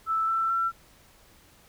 sine tone with pitch steps, 1318.5 / 1334.6 / 1350.9 Hz, E6 / E6 / E6, 0 / +21 / +42 cents, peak -23 dBFS, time 0.06-0.72 s, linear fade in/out 50 ms, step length 220 ms, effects pink hiss -57 dBFS RMS until 1.68 s

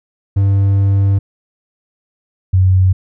triangle / sine tone pair in turn, 98.6 / 93.28 Hz, G2 / F#2, +11 / +15 cents, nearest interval minor second, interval 96 cents, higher first, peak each -7 dBFS, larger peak neither, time 0.36-1.19 / 2.53-2.93 s, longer first, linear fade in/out 10 ms, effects none

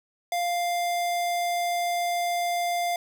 square tone, 698.5 Hz, F5, in tune, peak -25 dBFS, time 0.32-2.96 s, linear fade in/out 2 ms, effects none

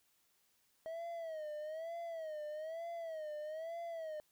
triangle tone with vibrato, 639 Hz, D#5, 46 cents sharp, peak -39 dBFS, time 0.86-4.2 s, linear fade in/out 0 ms, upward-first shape sine, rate 1.1 Hz, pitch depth 110 cents each way, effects white hiss -75 dBFS RMS until 4.31 s

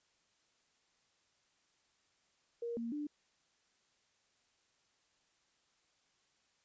sine tone with pitch steps, 470.1 / 232.4 / 295.6 Hz, A#4 / A#3 / D4, +15 / -5 / +11 cents, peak -37 dBFS, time 2.62-3.07 s, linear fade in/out 5 ms, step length 150 ms, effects white hiss -75 dBFS RMS until 6.64 s + resampled to 16000 Hz

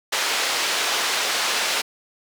white band-pass noise, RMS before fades -23 dBFS, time 0.12-1.82 s, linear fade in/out 10 ms, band 450 to 4800 Hz, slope 12 dB/octave, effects none

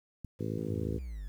click, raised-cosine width 5 ms, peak -29 dBFS, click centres 0.247 s
harmonic tone, 54.1 Hz, A1, 29 cents flat, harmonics 2 / 3 / 4 / 5 / 6 / 7 / 8 / 9, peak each -37 / -39 / -40 / -41 / -42 / -42 / -43 / -44 dBFS, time 0.39-0.99 s, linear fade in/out 20 ms
triangle exponential sweep, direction down, 115.3 to 45.55 Hz, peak -35 dBFS, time 0.58-1.28 s, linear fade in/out 0 ms
effects 10-bit

